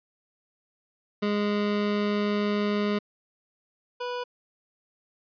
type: tone pair in turn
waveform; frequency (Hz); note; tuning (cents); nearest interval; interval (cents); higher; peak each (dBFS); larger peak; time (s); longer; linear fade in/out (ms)
25% pulse; 206.7 / 491.6; G#3 / B4; -8 / -8; octave + minor third; 1500; second; -20 / -26; first; 1.22-2.99 / 4-4.24; first; 10
effects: resampled to 11025 Hz